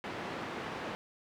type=band-pass noise; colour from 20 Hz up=pink; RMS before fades=-40 dBFS; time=0.04-0.95 s; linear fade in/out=0 ms; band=200 to 2400 Hz; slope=12 dB/octave; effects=none